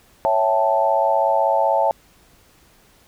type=chord; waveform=sine; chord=A dominant seventh; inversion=first; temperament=equal; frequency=554.4 / 659.3 / 784 / 880 Hz; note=C#5 / E5 / G5 / A5; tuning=0 / 0 / 0 / 0 cents; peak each=-21 / -20 / -23 / -19 dBFS; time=0.25-1.91 s; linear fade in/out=0 ms; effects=pink hiss -54 dBFS RMS until 3.07 s